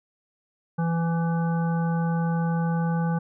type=harmonic tone; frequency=166.9 Hz; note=E3; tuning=22 cents sharp; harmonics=1 / 3 / 5 / 7 / 9; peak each=-22 / -35 / -33 / -40 / -39 dBFS; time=0.78-3.19 s; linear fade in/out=10 ms; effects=none